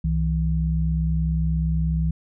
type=tone pair together; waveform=sine; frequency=64.65 / 161.5 Hz; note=C2 / E3; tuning=-20 / -35 cents; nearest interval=octave + major third; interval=1585 cents; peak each=-22 dBFS; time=0.04-2.11 s; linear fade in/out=5 ms; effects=none